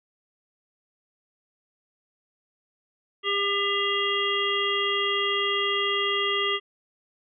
harmonic tone with a mistuned harmonic, 400.8 Hz, G4, 38 cents sharp, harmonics 1 / 3 / 5 / 7 / 8, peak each -29 / -29 / -29 / -29 / -29 dBFS, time 3.23-6.6 s, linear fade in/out 50 ms, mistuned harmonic 8, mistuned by +34 cents, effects none

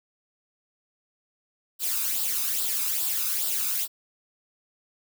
blue noise with flanger, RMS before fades -27 dBFS, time 1.79-3.88 s, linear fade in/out 50 ms, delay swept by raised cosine 0.23 to 0.82 ms, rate 2.4 Hz, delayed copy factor +0.6, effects none

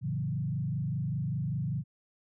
sine tone with frequency modulation, 141.1 Hz, C#3, 31 cents sharp, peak -29 dBFS, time 0.01-1.84 s, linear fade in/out 50 ms, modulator 25.1 Hz, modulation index 1.3, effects none

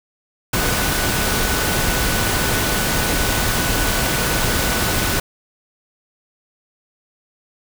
sine tone in noise, 1487 Hz, F#6, 8 cents sharp, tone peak -28 dBFS, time 0.53-5.2 s, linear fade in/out 5 ms, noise pink, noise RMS -19 dBFS, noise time 0.53-5.2 s, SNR -12 dB, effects none

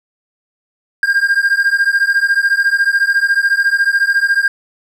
triangle beating tone pair, 1600 / 1614 Hz, G6 / G#6, +35 / -50 cents, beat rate 14 Hz, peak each -12 dBFS, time 1.03-4.48 s, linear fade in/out 2 ms, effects none

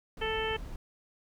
brown noise, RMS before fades -42 dBFS, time 0.17-0.76 s, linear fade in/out 2 ms
harmonic tone, 440.7 Hz, A4, 3 cents sharp, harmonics 1 / 2 / 3 / 4 / 5 / 6 / 7, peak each -33 / -37 / -42 / -38 / -42 / -40 / -38 dBFS, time 0.21-0.57 s, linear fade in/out 10 ms
effects none

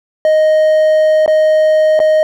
triangle tone with dropouts, 622.3 Hz, D#5, in tune, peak -5 dBFS, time 0.25-2.23 s, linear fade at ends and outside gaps 1 ms, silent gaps 1.261-1.278 / 1.992-2.001 s, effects none

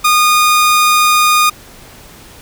sawtooth tone, 1226 Hz, D#6, 26 cents flat, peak -4 dBFS, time 0.04-1.5 s, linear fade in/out 10 ms, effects pink hiss -38 dBFS RMS until 2.41 s

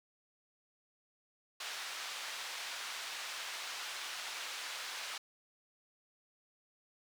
white band-pass noise, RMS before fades -43 dBFS, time 1.6-5.18 s, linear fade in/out 5 ms, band 840 to 4400 Hz, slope 12 dB/octave, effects none

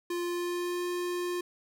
square tone with pitch glide, 349.2 to 354.1 Hz, F4 to F4, 0 to +24 cents, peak -31 dBFS, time 0.1-1.41 s, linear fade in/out 5 ms, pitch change +24 cents, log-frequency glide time 0.24-0.86 s, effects none

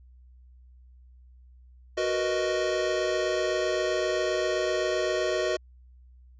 square chord, B major seventh, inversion second, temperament equal, 370 / 466.2 / 493.9 / 622.3 Hz, F#4 / A#4 / B4 / D#5, 0 / 0 / 0 / 0 cents, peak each -30 / -35 / -34 / -29 dBFS, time 1.97-5.57 s, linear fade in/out 10 ms, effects added 62 Hz sine -50 dBFS peak until 6.39 s + resampled to 16000 Hz

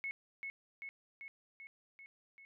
sine tone with echo, 2193 Hz, C#7, 19 cents flat, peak -37 dBFS, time 0.04-0.11 s, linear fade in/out 0 ms, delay 390 ms, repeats 6, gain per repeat -3 dB, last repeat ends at 2.45 s, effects none

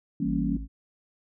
sine chord, E diminished seventh, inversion none, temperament equal, 164.81 / 196 / 233.1 / 277.2 Hz, E3 / G3 / Bb3 / Db4, 0 / 0 / 0 / 0 cents, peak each -31 / -30 / -30 / -29 dBFS, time 0.2-0.57 s, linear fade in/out 5 ms
harmonic tone, 54.1 Hz, A1, 29 cents flat, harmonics 1 / 3 / 4 / 5, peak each -33 / -46 / -51 / -43 dBFS, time 0.24-0.68 s, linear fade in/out 50 ms
effects none

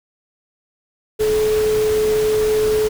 sine tone in noise, 430 Hz, A4, 40 cents flat, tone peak -14 dBFS, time 1.19-2.89 s, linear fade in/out 20 ms, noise pink, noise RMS -28 dBFS, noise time 1.19-2.89 s, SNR +11 dB, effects none

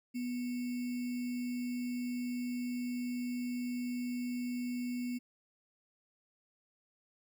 sine tone with sample-and-hold, 245.6 Hz, B3, 9 cents flat, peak -34 dBFS, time 0.14-5.19 s, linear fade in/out 20 ms, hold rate 2450 Hz, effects none

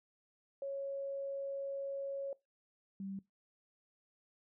sine tone pair in turn, 552 / 194.71 Hz, C#5 / G3, -7 / -11 cents, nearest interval octave + tritone, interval 1804 cents, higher first, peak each -37 / -40 dBFS, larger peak first, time 0.62-2.33 / 3-3.19 s, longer first, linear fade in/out 2 ms, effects noise-tail reverb RT60 0.2 s tail -21 dB re dry

